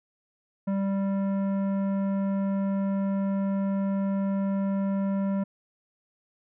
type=tone with tanh clipping; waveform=sine; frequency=196 Hz; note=G3; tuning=in tune; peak=-26 dBFS; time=0.67-5.44 s; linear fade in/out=10 ms; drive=13 dB; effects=none